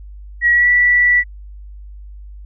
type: tone with pitch glide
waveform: sine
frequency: 1913 to 1957.7 Hz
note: A#6 to B6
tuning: +44 to -16 cents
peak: -9 dBFS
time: 0.41-1.24 s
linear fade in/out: 50 ms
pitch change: +40 cents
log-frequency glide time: 0.51-0.69 s
effects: added 50 Hz sine -32 dBFS peak until 2.45 s